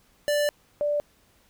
square / sine tone pair in turn, 587.3 / 587.3 Hz, D5 / D5, 0 / 0 cents, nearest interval unison, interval 0 cents, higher neither, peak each -22 dBFS, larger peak neither, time 0.28-0.49 / 0.81-1 s, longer first, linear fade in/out 0 ms, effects pink hiss -62 dBFS RMS until 1.49 s

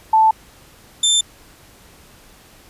sine / 25% pulse tone pair in turn, 880 / 3561 Hz, A5 / A7, 0 / +20 cents, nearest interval 2 octaves, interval 2420 cents, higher second, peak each -9 dBFS, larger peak neither, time 0.13-0.31 / 1.03-1.21 s, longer neither, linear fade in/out 5 ms, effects pink hiss -47 dBFS RMS until 2.69 s + resampled to 32000 Hz

